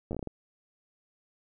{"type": "slowing click train", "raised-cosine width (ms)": 2, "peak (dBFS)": -22, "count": 8, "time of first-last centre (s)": [0.11, 0.273], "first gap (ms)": 9, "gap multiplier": 1.31, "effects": []}